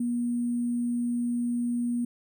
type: tone with sample-and-hold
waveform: sine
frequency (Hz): 240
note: B3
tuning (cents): -49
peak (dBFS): -25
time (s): 0-2.05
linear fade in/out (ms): 5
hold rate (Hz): 8820
effects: none